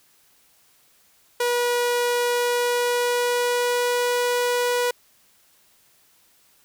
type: tone with pitch glide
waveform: sawtooth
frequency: 484.3 to 488.2 Hz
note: B4 to B4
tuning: -34 to -20 cents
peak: -16 dBFS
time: 1.4-4.91 s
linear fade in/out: 5 ms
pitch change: +14 cents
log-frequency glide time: 2.26-4.19 s
effects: white hiss -59 dBFS RMS until 6.64 s